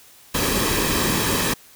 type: noise with comb filter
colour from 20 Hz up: pink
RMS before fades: -21 dBFS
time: 0.34-1.54 s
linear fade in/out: 10 ms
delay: 1.4 ms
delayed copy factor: -0.55
effects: white hiss -49 dBFS RMS until 1.75 s